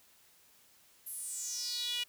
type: tone with high-pass filter sweep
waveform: sawtooth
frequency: 485.5 Hz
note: B4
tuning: 30 cents flat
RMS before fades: -38 dBFS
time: 1.06-2.04 s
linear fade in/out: 10 ms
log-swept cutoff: 12000 to 2800 Hz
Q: 6.2
effects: white hiss -64 dBFS RMS until 2.08 s